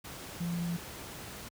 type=tone in noise; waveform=sine; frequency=171.8 Hz; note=F3; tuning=28 cents flat; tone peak=-31 dBFS; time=0.4-0.77 s; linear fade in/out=10 ms; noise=pink; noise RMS=-44 dBFS; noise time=0.04-1.49 s; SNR=+10 dB; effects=high-pass 60 Hz 12 dB/octave

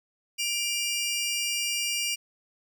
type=tone pair together; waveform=20% pulse; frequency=2380 / 2830 Hz; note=D7 / F7; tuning=+22 / +22 cents; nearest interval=minor third; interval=300 cents; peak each=-26 / -24 dBFS; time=0.38-2.16 s; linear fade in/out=20 ms; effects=none

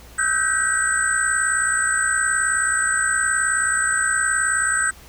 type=tone cluster; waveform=sine; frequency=1302 / 1518 / 1577 / 1926 / 8070 Hz; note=E6 / F#6 / G6 / B6 / B8; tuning=-22 / +44 / +10 / -44 / +36 cents; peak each=-27 / -24 / -22 / -30 / -22 dBFS; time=0.18-4.91 s; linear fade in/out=10 ms; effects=added 60 Hz sine -45 dBFS peak until 5.08 s + pink hiss -46 dBFS RMS until 5.08 s

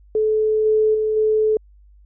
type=tone with level steps; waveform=sine; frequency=432.7 Hz; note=A4; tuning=29 cents flat; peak=-15 / -13 / -17 / -14 dBFS; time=0.15-1.57 s; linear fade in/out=2 ms; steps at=0.65 / 0.94 / 1.16 s; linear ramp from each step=10 ms; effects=added 50 Hz sine -46 dBFS peak until 2.05 s

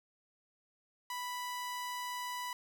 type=tone; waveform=sawtooth; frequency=987.8 Hz; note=B5; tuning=in tune; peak=-34 dBFS; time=1.1-2.53 s; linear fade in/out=2 ms; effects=none

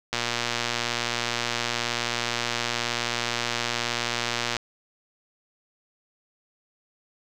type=click train; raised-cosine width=0.2 ms; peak=-8 dBFS; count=529; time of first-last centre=0.13-4.567 s; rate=119 Hz; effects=none

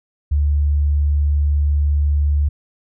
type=tone; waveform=sine; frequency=72.9 Hz; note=D2; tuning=12 cents flat; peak=-13 dBFS; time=0.31-2.49 s; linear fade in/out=10 ms; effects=none

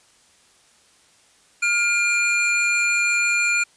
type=tone pair together; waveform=square; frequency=1411 / 2399 Hz; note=F6 / D7; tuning=+17 / +36 cents; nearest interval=major sixth; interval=919 cents; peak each=-25 / -19 dBFS; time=1.62-3.64 s; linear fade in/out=10 ms; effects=white hiss -56 dBFS RMS until 3.76 s + resampled to 22050 Hz

